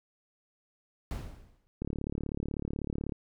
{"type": "noise with exponential decay", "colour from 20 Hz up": "brown", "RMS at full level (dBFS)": -32, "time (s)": [1.11, 1.67], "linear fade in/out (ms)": 0, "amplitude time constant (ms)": 120}
{"type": "click train", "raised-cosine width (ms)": 3, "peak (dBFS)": -21, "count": 48, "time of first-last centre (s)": [1.82, 3.122], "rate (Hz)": 36.1}
{"effects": []}